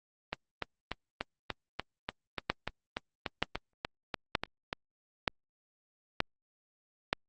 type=two click trains; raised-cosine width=0.3 ms; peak=-16 / -10 dBFS; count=16 / 6; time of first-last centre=0.33-4.729 / 2.5-7.13 s; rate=3.41 / 1.08 Hz; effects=Opus 24 kbps